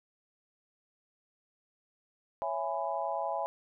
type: chord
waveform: sine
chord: C# minor seventh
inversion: none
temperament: just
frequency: 554.4 / 665.2 / 831.5 / 997.9 Hz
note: C#5 / E5 / G#5 / B5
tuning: 0 / +16 / +2 / +18 cents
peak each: -38 / -35 / -35 / -38 dBFS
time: 2.42-3.46 s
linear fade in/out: 0 ms
effects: none